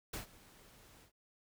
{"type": "noise with ADSR envelope", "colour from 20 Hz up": "pink", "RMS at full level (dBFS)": -40, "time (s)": [0.13, 1.12], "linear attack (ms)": 8, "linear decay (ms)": 120, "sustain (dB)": -21, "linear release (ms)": 100, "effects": []}